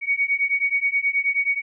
sine beating tone pair, 2236 / 2245.4 Hz, C#7 / C#7, +14 / +22 cents, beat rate 9.4 Hz, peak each -22 dBFS, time 0.01-1.62 s, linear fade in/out 50 ms, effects none

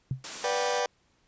sine tone with exponential decay, 131.2 Hz, C3, 5 cents sharp, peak -23 dBFS, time 0.11-0.25 s, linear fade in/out 2 ms, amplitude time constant 29 ms
white high-pass noise, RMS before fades -37 dBFS, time 0.24-0.8 s, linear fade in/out 2 ms, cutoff 190 Hz, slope 12 dB/octave
sawtooth chord, G major seventh, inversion first, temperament just, 490 / 588 / 735 / 784 Hz, B4 / D5 / F#5 / G5, -14 / +2 / -12 / 0 cents, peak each -25 / -28 / -31 / -28 dBFS, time 0.44-0.86 s, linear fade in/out 2 ms
effects pink hiss -68 dBFS RMS until 1.27 s + resampled to 16000 Hz

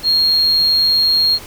sine tone, 4253 Hz, C8, 27 cents sharp, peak -9 dBFS, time 0.03-1.39 s, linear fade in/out 50 ms, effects tanh soft clip ceiling -8 dBFS + pink hiss -35 dBFS RMS until 1.46 s

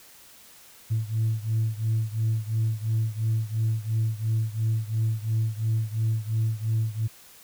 sine beating tone pair, 110 / 112.9 Hz, A2 / A2, 0 / +45 cents, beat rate 2.9 Hz, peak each -24 / -26 dBFS, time 0.9-7.08 s, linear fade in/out 20 ms, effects tanh soft clip ceiling -18 dBFS + white hiss -51 dBFS RMS until 7.43 s

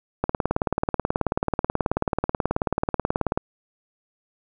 click train, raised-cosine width 1 ms, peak -7 dBFS, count 59, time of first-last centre 0.24-3.375 s, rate 18.5 Hz, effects none

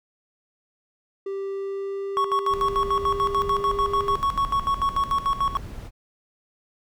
triangle tone with pitch glide, 392 to 402.8 Hz, G4 to G4, 0 to +47 cents, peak -25 dBFS, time 1.26-4.16 s, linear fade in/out 5 ms, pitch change +47 cents, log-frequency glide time 1.51-3.76 s
triangle tone with tremolo, 1109 Hz, C#6, in tune, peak -17 dBFS, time 2.17-5.57 s, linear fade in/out 0 ms, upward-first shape square, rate 6.8 Hz, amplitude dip 80%
brown noise, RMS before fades -35 dBFS, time 2.49-5.91 s, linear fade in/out 50 ms
effects none

